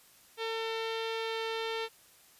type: tone with low-pass filter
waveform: sawtooth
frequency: 450.1 Hz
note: A4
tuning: 39 cents sharp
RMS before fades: -35 dBFS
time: 0.37-1.89 s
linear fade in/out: 50 ms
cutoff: 3600 Hz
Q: 2.5
effects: white hiss -60 dBFS RMS until 2.39 s + resampled to 32000 Hz